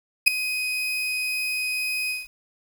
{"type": "tone with ADSR envelope", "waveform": "35% pulse", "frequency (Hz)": 2507, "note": "D#7", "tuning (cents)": 12, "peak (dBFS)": -7, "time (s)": [0.26, 2.28], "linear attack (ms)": 18, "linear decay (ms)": 4, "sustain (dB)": -16, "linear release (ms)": 180, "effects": ["8-bit"]}